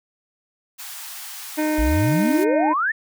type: high-pass noise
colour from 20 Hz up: white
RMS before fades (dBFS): -35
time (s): 0.78-2.45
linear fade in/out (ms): 20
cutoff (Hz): 720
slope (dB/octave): 48
type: harmonic tone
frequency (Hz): 307.1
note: D#4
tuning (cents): -23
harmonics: 1 / 2 / 3 / 5 / 6 / 7 / 8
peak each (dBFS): -20 / -26 / -30 / -34 / -36 / -37 / -38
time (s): 1.57-2.74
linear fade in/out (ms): 20
type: exponential sweep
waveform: sine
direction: up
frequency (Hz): 49.27 to 1864.7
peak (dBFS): -18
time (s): 1.78-2.92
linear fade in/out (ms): 10
effects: none

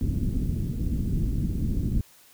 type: low-pass noise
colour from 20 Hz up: pink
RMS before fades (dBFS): -26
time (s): 0.01-2.01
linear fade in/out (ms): 0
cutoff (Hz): 260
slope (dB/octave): 24
effects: white hiss -55 dBFS RMS until 2.33 s

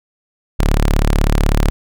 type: tone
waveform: sawtooth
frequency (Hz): 36.06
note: D1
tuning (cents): -31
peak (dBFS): -7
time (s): 0.59-1.7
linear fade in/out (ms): 0
effects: none

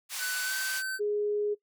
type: band-pass noise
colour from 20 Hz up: white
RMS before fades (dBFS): -36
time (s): 0.09-0.83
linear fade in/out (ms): 50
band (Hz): 1100 to 12000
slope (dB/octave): 12
type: tone with pitch glide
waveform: square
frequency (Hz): 1500 to 1537.7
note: F#6 to G6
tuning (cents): +23 to -34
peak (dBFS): -32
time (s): 0.18-1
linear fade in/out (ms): 50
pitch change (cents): +43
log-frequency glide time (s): 0.43-0.53
type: tone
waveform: sine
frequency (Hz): 415.6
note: G#4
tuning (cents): +1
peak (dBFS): -26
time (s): 0.99-1.55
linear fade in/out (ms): 20
effects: noise-tail reverb RT60 0.1 s tail -20 dB re dry

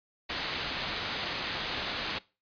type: low-pass noise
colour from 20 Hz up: white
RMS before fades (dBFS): -35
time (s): 0.29-2.19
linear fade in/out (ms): 10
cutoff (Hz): 4600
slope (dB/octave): 48
effects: noise-tail reverb RT60 0.3 s tail -21 dB re dry + resampled to 11025 Hz

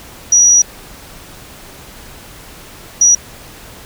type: tone bursts at uneven times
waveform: sine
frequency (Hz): 5810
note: F#8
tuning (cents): -32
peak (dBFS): -5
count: 2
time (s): 0.32-0.62 / 3.01-3.15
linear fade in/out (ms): 5
effects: pink hiss -36 dBFS RMS until 3.85 s

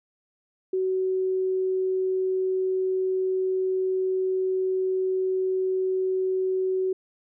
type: tone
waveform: sine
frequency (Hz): 375.3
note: F#4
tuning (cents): +25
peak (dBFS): -22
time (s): 0.73-6.93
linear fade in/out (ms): 5
effects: none

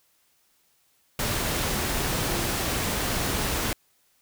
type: tone in noise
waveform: sine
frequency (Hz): 344.6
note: F4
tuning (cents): -23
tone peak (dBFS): -34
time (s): 2.29-2.5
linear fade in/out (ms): 2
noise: pink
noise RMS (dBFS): -27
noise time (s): 1.19-3.73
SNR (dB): -10
effects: white hiss -66 dBFS RMS until 4.21 s

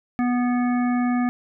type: harmonic tone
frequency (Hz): 245.5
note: B3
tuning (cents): -10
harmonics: 1 / 3 / 5 / 7 / 9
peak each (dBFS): -19 / -29 / -33 / -36 / -38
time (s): 0.19-1.29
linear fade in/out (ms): 0
effects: none

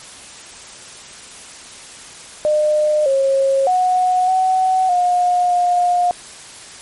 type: tone with pitch steps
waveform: sine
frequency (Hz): 606 / 542 / 734 / 750 / 716 / 711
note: D#5 / C#5 / F#5 / F#5 / F5 / F5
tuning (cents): -46 / -39 / -14 / +23 / +43 / +31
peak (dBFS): -12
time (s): 2.45-6.11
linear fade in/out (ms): 0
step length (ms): 610
effects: white hiss -37 dBFS RMS until 6.81 s + MP3 48 kbps

